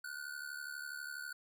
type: ring-modulated tone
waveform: square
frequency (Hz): 1480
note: F#6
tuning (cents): 0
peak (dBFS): -40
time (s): 0.04-1.33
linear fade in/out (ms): 5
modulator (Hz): 36.1
effects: none